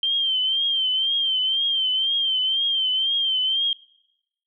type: tone with vibrato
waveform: sine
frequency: 3136 Hz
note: G7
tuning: in tune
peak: -19 dBFS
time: 0.03-3.73 s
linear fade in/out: 2 ms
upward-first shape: triangle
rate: 2 Hz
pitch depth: 78 cents each way
effects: noise-tail reverb RT60 0.9 s tail -25 dB re dry